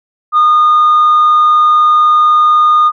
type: tone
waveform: sine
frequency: 1224 Hz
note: D#6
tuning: 29 cents flat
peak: -3 dBFS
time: 0.32-2.92 s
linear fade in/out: 50 ms
effects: tanh soft clip ceiling -3 dBFS